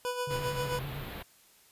25% pulse tone with tremolo, 494.4 Hz, B4, 2 cents sharp, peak -26 dBFS, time 0.05-0.79 s, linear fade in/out 0 ms, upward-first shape sine, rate 7.6 Hz, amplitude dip 55%
triangle tone with vibrato, 135.5 Hz, C#3, 39 cents flat, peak -35 dBFS, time 0.27-1.04 s, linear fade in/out 5 ms, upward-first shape sine, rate 8.8 Hz, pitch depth 120 cents each way
pink band-stop noise, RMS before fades -41 dBFS, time 0.3-1.23 s, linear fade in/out 10 ms, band 4100 to 12000 Hz, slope 48 dB/octave
effects white hiss -61 dBFS RMS until 1.71 s + resampled to 32000 Hz

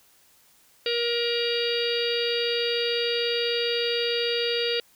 harmonic tone with a mistuned harmonic, 473.3 Hz, A#4, 26 cents sharp, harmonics 1 / 3 / 4 / 5 / 6 / 7 / 8 / 9 / 10, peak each -26 / -37 / -37 / -36 / -30 / -38 / -32 / -44 / -32 dBFS, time 0.86-4.8 s, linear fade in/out 2 ms, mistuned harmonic 10, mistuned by -21 cents, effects white hiss -59 dBFS RMS until 4.95 s

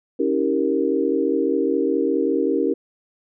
sine chord, C# diminished seventh, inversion none, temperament equal with one note detuned, 277.2 / 322.3 / 392 / 466.2 Hz, C#4 / E4 / G4 / Bb4, 0 / -39 / 0 / 0 cents, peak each -23 dBFS, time 0.19-2.74 s, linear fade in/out 10 ms, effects none

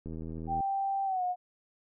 click train, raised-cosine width 3 ms, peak -28 dBFS, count 45, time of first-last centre 0.06-0.605 s, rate 80.7 Hz
sine tone with pitch glide, 784 to 723.1 Hz, G5 to F#5, 0 to -40 cents, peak -28 dBFS, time 0.47-1.36 s, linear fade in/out 50 ms, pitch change -140 cents, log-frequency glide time 1.05-1.23 s
effects none

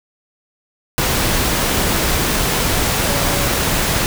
sine tone in noise, 566 Hz, C#5, 36 cents sharp, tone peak -25 dBFS, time 3.06-3.49 s, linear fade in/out 0 ms, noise pink, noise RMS -17 dBFS, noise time 0.98-4.06 s, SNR -11 dB, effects none

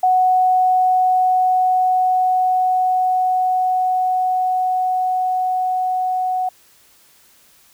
sine tone with level ramp, 740 Hz, F#5, in tune, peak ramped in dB -11 to -17 dBFS, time 0.03-6.49 s, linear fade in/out 5 ms, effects white hiss -52 dBFS RMS until 7.73 s

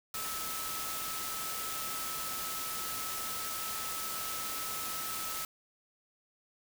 sine tone in noise, 1300 Hz, E6, 24 cents flat, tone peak -42 dBFS, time 0.14-5.45 s, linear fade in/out 2 ms, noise white, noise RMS -38 dBFS, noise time 0.14-5.45 s, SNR -7 dB, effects none

